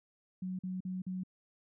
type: tone bursts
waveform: sine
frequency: 185 Hz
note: F#3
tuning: in tune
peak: -35 dBFS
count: 4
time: 0.42-1.235 s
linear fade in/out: 5 ms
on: 170 ms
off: 45 ms
effects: none